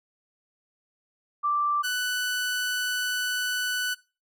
sine / sawtooth tone pair in turn, 1174 / 1490.7 Hz, D6 / F#6, -1 / +12 cents, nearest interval major third, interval 413 cents, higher second, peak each -22 dBFS, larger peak neither, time 1.43-1.83 / 1.83-3.95 s, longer second, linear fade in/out 20 ms, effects noise-tail reverb RT60 0.3 s tail -20 dB re dry

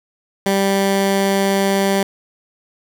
15% pulse tone, 196 Hz, G3, in tune, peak -8 dBFS, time 0.46-2.03 s, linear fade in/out 2 ms, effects none

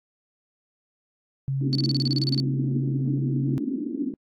sine tone, 135.8 Hz, C#3, 35 cents flat, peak -23 dBFS, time 1.48-3.58 s, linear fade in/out 0 ms
pink band-pass noise, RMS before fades -29 dBFS, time 1.61-4.14 s, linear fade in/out 2 ms, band 240 to 310 Hz, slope 48 dB/octave
sine tone bursts, 4473 Hz, C#8, 15 cents sharp, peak -24 dBFS, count 13, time 1.73-2.4 s, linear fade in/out 0 ms, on 22 ms, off 32 ms
effects AAC 64 kbps

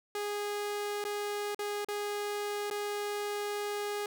sawtooth tone with dropouts, 412.4 Hz, G#4, 12 cents flat, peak -29 dBFS, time 0.15-4.06 s, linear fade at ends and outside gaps 2 ms, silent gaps 1.041-1.05 / 1.547-1.591 / 1.847-1.885 / 2.701-2.71 s, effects none

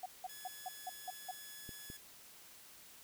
sine tone bursts, 739 Hz, F#5, 2 cents flat, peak -39 dBFS, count 7, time 0.03-1.313 s, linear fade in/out 5 ms, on 29 ms, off 180 ms
5% pulse tone, 1700 Hz, G#6, 40 cents sharp, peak -39 dBFS, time 0.29-1.97 s, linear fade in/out 5 ms
clicks, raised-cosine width 3 ms, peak -36 dBFS, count 2, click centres 1.692 / 1.901 s
effects white hiss -58 dBFS RMS until 3.03 s

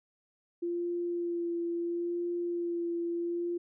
sine tone with vibrato, 344.3 Hz, F4, 25 cents flat, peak -30 dBFS, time 0.62-3.58 s, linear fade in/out 10 ms, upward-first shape sine, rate 0.74 Hz, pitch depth 17 cents each way, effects none

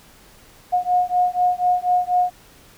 sine beating tone pair, 719 / 723.1 Hz, F#5 / F#5, -50 / -40 cents, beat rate 4.1 Hz, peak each -19 dBFS, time 0.72-2.31 s, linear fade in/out 20 ms, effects pink hiss -49 dBFS RMS until 2.77 s

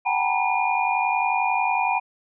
sine tone cluster, 751 / 802 / 903 / 974 / 2425 Hz, F#5 / G5 / A5 / B5 / D#7, +26 / +39 / +45 / -24 / -45 cents, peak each -26 dBFS, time 0.05-2 s, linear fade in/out 20 ms, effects none

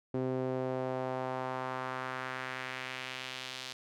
sawtooth tone with band-pass filter sweep, 129.4 Hz, C3, 19 cents flat, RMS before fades -37 dBFS, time 0.14-3.73 s, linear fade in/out 5 ms, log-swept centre 360 to 4100 Hz, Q 1.5, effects none

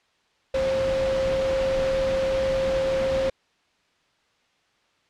sine tone in noise, 532 Hz, C5, 29 cents sharp, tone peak -21 dBFS, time 0.54-3.3 s, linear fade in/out 5 ms, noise pink, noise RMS -31 dBFS, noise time 0.54-3.3 s, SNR +7 dB, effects white hiss -65 dBFS RMS until 5.09 s + low-pass 4000 Hz 12 dB/octave

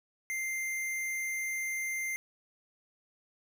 square tone, 2093 Hz, C7, in tune, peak -33 dBFS, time 0.3-2.16 s, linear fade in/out 0 ms, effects none

